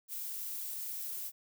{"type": "noise with high-pass filter sweep", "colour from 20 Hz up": "violet", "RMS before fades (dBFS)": -40, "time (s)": [0.08, 1.32], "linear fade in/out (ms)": 50, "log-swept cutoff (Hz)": [330, 630], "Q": 4.7, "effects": []}